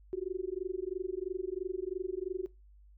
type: tone with amplitude modulation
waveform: sine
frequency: 370 Hz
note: F#4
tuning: in tune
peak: -29 dBFS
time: 0.13-2.46 s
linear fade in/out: 0 ms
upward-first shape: sine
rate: 23 Hz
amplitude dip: 95%
effects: noise-tail reverb RT60 0.2 s tail -18 dB re dry + added 50 Hz sine -55 dBFS peak until 2.97 s